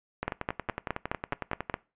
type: two click trains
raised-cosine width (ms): 0.5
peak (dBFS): -13 / -16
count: 8 / 17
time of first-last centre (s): 0.28-1.741 / 0.23-1.698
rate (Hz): 4.79 / 10.9
effects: noise-tail reverb RT60 0.3 s tail -21 dB re dry + resampled to 8000 Hz